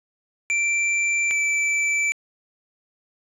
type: tone pair in turn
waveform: square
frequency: 2349 / 2323 Hz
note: D7 / D7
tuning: 0 / -20 cents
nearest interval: unison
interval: 20 cents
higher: first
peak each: -20 dBFS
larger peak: neither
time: 0.5-1.31 / 1.31-2.12 s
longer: neither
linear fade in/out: 0 ms
effects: resampled to 24000 Hz + 9-bit